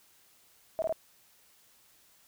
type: tone bursts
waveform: sine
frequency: 644 Hz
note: E5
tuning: 41 cents flat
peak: -27 dBFS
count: 3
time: 0.79-0.925 s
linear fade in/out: 0 ms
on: 31 ms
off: 21 ms
effects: white hiss -63 dBFS RMS until 2.27 s